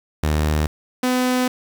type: tone pair in turn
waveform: sawtooth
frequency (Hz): 76.3 / 252.3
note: D#2 / B3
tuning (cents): -33 / +37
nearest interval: octave + major sixth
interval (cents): 2070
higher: second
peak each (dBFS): -13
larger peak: neither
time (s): 0.23-0.67 / 1.03-1.48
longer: second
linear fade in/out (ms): 5
effects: 7-bit